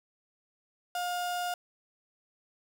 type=tone; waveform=35% pulse; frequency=711 Hz; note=F5; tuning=31 cents sharp; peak=-29 dBFS; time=0.95-1.54 s; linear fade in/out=2 ms; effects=none